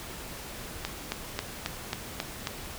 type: click train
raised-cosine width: 0.2 ms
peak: -12 dBFS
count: 7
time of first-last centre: 0.85-2.472 s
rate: 3.7 Hz
effects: pink hiss -41 dBFS RMS until 2.78 s